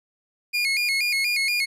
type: tone with vibrato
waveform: 30% pulse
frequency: 2295 Hz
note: D7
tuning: 40 cents flat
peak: -18 dBFS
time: 0.53-1.66 s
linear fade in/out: 20 ms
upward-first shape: square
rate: 4.2 Hz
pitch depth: 93 cents each way
effects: low-pass 11000 Hz 12 dB/octave